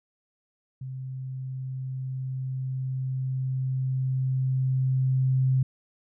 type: tone with level ramp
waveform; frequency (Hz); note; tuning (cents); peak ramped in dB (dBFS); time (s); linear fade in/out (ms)
sine; 130.81; C3; 0; -33 to -19; 0.81-5.63; 5
effects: none